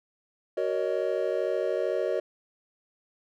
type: chord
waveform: triangle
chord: D# minor seventh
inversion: first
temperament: just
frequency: 373.4 / 466.7 / 560 / 622.3 Hz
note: F#4 / A#4 / C#5 / D#5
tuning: +16 / +2 / +18 / 0 cents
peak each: -29 dBFS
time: 0.57-2.2 s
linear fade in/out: 5 ms
effects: none